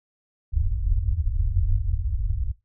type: low-pass noise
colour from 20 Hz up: pink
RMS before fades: -23 dBFS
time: 0.52-2.52 s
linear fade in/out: 20 ms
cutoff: 100 Hz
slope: 96 dB/octave
effects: noise-tail reverb RT60 0.2 s tail -18 dB re dry